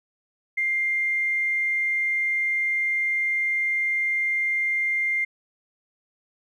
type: tone with tanh clipping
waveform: triangle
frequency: 2100 Hz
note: C7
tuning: 6 cents sharp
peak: -21 dBFS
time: 0.57-5.25 s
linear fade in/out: 10 ms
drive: 3 dB
effects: none